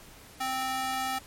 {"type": "tone with high-pass filter", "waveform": "square", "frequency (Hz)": 261.2, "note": "C4", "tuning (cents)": -3, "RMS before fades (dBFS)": -31, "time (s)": [0.4, 1.19], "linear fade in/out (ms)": 10, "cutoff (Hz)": 790, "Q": 1.2, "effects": ["pink hiss -51 dBFS RMS until 1.26 s", "MP3 64 kbps"]}